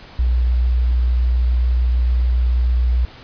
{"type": "tone with vibrato", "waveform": "sine", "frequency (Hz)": 61, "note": "B1", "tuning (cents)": -21, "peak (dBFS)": -13, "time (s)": [0.19, 3.05], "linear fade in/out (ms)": 0, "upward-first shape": "triangle", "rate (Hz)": 6.9, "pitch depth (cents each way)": 11, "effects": ["pink hiss -41 dBFS RMS until 3.23 s", "resampled to 11025 Hz"]}